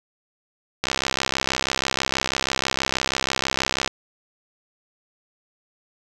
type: click train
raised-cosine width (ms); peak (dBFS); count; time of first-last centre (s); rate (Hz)
0.2; -3; 202; 0.84-3.876; 66.2
effects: none